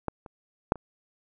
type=clicks; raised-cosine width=1 ms; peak=-14 / -29 / -6 / -28 dBFS; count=4; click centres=0.083 / 0.262 / 0.721 / 0.757 s; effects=none